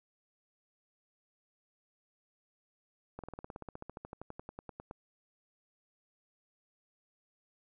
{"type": "slowing click train", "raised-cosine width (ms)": 1, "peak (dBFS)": -29, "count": 24, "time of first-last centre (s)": [3.19, 4.911], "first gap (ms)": 47, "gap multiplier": 1.04, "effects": []}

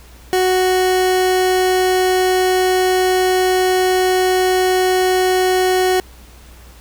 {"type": "tone", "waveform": "30% pulse", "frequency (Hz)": 370, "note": "F#4", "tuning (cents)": 0, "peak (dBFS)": -10, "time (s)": [0.33, 6], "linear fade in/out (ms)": 0, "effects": ["added 60 Hz sine -40 dBFS peak until 6.8 s", "pink hiss -45 dBFS RMS until 6.8 s"]}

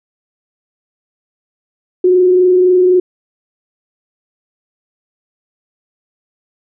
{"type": "tone with frequency modulation", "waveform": "sine", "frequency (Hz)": 364.6, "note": "F#4", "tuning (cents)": -25, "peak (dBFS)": -6, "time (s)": [2.04, 3], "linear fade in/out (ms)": 5, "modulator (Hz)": 23.8, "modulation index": 0.27, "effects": []}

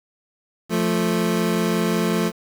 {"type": "tone pair together", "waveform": "25% pulse", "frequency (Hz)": [174.61, 220], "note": ["F3", "A3"], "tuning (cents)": [0, 0], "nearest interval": "major third", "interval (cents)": 400, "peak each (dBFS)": -18, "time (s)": [0.69, 2.32], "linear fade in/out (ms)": 50, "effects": ["7-bit"]}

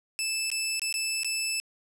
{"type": "tone with dropouts", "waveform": "15% pulse", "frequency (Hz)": 2631, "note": "E7", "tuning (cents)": -4, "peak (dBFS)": -20, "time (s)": [0.19, 1.6], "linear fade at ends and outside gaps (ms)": 0, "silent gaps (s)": [[0.502, 0.516], [0.795, 0.818], [0.926, 0.941], [1.233, 1.246]], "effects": ["low-pass 12000 Hz 12 dB/octave"]}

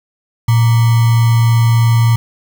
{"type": "tone with sample-and-hold", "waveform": "sine", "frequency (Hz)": 115.4, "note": "A#2", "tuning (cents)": -17, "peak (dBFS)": -7, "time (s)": [0.48, 2.16], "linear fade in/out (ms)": 5, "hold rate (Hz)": 1050, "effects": []}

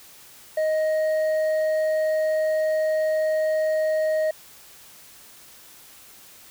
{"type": "tone with hard clipping", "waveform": "sine", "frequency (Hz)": 625, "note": "D#5", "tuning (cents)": 8, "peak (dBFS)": -21, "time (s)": [0.57, 4.31], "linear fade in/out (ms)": 5, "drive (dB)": 4, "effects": ["white hiss -48 dBFS RMS until 6.5 s"]}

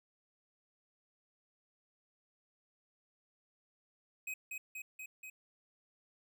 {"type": "tone with echo", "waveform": "square", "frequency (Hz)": 2526, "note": "D#7", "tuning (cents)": 26, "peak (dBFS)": -39, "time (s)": [4.27, 4.34], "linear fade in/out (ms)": 5, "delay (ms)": 240, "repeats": 4, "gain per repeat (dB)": -2, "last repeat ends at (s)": 5.3, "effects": []}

